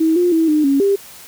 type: tone with pitch steps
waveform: sine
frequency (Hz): 321.2 / 353.7 / 324.6 / 304.1 / 276.8 / 397.6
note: E4 / F4 / E4 / D#4 / C#4 / G4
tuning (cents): -45 / +22 / -27 / -40 / -2 / +25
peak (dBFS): -11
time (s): 0-0.96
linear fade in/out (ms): 10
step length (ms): 160
effects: white hiss -39 dBFS RMS until 1.27 s